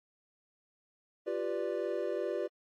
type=chord; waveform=triangle; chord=G dominant seventh; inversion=third; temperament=equal; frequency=349.2 / 392 / 493.9 / 587.3 Hz; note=F4 / G4 / B4 / D5; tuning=0 / 0 / 0 / 0 cents; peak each=-36 / -35 / -36 / -35 dBFS; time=1.26-2.48 s; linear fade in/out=20 ms; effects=AAC 48 kbps